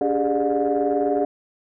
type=tone cluster; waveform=sine; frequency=286.8 / 398.1 / 417.9 / 598 / 717 Hz; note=D4 / G4 / G#4 / D5 / F5; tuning=-41 / +27 / +11 / +31 / +45 cents; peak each=-24 dBFS; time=0.01-1.25 s; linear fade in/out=2 ms; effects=tanh soft clip ceiling -11 dBFS